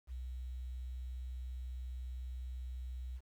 sine tone with quantisation, 62.8 Hz, B1, 30 cents sharp, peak -40 dBFS, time 0.07-3.21 s, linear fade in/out 50 ms, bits 11, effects none

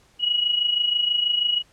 sine tone with amplitude modulation, 2910 Hz, F#7, 29 cents flat, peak -16 dBFS, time 0.19-1.63 s, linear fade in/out 50 ms, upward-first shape sine, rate 26.2 Hz, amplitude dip 65%, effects pink hiss -58 dBFS RMS until 1.72 s + low-pass 9000 Hz 12 dB/octave

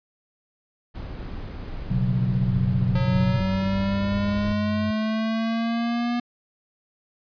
brown noise, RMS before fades -33 dBFS, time 0.94-4.54 s, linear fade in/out 20 ms
sine chord, B suspended second, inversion none, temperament equal, 123.47 / 138.59 / 185 Hz, B2 / C#3 / F#3, 0 / 0 / 0 cents, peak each -22 / -27 / -25 dBFS, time 1.9-3.41 s, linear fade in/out 10 ms
sine tone, 96.5 Hz, G2, 27 cents flat, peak -28 dBFS, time 2.48-4.91 s, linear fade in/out 5 ms
square exponential sweep, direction up, 180.9 to 241.3 Hz, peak -23 dBFS, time 2.95-6.2 s, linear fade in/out 5 ms
effects resampled to 11025 Hz

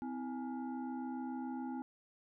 sine tone with frequency modulation, 255.5 Hz, C4, 41 cents flat, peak -38 dBFS, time 0.02-1.82 s, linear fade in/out 0 ms, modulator 578 Hz, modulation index 0.88, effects none

